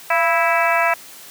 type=harmonic tone with a mistuned harmonic; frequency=328.8 Hz; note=E4; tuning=4 cents flat; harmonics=2 / 3 / 4 / 5 / 6 / 7 / 8; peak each=-19 / -21 / -22 / -23 / -24 / -24 / -25 dBFS; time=0.1-0.94 s; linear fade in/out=5 ms; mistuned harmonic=2; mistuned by=+58 cents; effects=white hiss -40 dBFS RMS until 1.3 s + high-pass 150 Hz 12 dB/octave